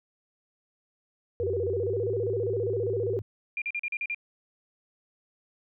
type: tone with vibrato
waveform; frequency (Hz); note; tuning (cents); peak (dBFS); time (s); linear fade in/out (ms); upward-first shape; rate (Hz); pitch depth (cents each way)
sine; 429.3; A4; -43; -26; 1.4-3.19; 0; square; 15; 180
type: tone with pitch glide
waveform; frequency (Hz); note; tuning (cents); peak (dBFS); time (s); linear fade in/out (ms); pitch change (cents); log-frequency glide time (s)
sine; 92.5 to 104.43; F#2 to G#2; 0 to +10; -33; 1.4-3.22; 5; +210; 1.69-2.06
type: tone bursts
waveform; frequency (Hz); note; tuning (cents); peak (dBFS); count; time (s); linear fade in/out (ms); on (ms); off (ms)
sine; 2400; D7; +37; -28; 7; 3.57-4.146; 2; 48; 40
effects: none